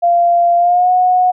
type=tone with pitch glide; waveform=sine; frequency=692 to 730.6 Hz; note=F5 to F#5; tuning=-16 to -22 cents; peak=-8 dBFS; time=0.02-1.32 s; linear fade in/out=20 ms; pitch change=+94 cents; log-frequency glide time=0.57-0.91 s; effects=none